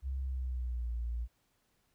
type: tone with pitch glide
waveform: sine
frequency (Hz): 66.4 to 58.48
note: C2 to A#1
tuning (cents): +26 to +6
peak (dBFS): -33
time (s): 0.02-1.28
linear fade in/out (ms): 50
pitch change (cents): -220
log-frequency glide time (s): 0.21-0.92
effects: pink hiss -75 dBFS RMS until 1.94 s